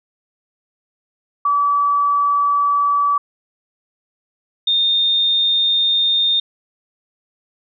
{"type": "tone pair in turn", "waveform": "sine", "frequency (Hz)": [1149, 3648], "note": ["D6", "A#7"], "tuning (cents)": [-38, -38], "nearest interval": "octave + minor sixth", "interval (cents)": 2000, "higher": "second", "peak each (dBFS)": -13, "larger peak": "neither", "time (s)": [[1.45, 3.18], [4.67, 6.4]], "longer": "neither", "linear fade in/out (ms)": 5, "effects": []}